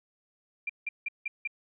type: tone bursts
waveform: sine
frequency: 2380 Hz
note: D7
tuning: 22 cents sharp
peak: -29 dBFS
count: 5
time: 0.67-1.475 s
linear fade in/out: 5 ms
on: 25 ms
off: 170 ms
effects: none